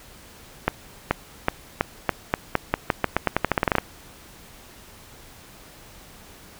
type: accelerating click train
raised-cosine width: 0.5 ms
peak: -3 dBFS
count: 21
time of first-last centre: 0.68-3.784 s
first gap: 430 ms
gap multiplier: 0.87
effects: pink hiss -47 dBFS RMS until 6.59 s